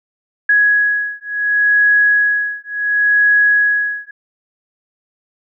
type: beating tone pair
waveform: sine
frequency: 1670 / 1670.7 Hz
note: G#6 / G#6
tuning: +9 / +10 cents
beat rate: 0.7 Hz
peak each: -14 dBFS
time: 0.49-4.11 s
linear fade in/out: 5 ms
effects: none